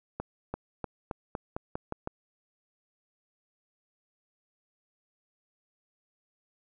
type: accelerating click train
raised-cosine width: 1 ms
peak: -19 dBFS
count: 9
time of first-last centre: 0.2-2.074 s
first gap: 340 ms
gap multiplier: 0.89
effects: none